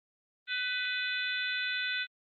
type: harmonic tone with a mistuned harmonic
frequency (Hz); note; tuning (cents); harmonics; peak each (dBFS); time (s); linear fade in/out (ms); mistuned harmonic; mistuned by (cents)
501; B4; +25; 3 / 4 / 5 / 6 / 7 / 8; -34 / -39 / -37 / -45 / -37 / -42; 0.47-2.07; 50; 4; -20
effects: Opus 24 kbps